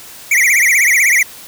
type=tone with vibrato; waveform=square; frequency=2115 Hz; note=C7; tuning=18 cents sharp; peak=-9 dBFS; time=0.31-1.23 s; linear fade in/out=5 ms; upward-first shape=triangle; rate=16 Hz; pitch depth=230 cents each way; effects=white hiss -35 dBFS RMS until 1.47 s